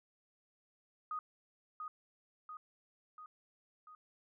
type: tone with echo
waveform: sine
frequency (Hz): 1244.5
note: D#6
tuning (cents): 0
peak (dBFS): -37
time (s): 1.11-1.19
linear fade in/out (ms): 2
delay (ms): 690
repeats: 4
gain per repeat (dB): -4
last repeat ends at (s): 3.95
effects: none